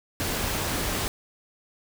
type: noise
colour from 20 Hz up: pink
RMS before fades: -28 dBFS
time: 0.2-1.08 s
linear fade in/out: 0 ms
effects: none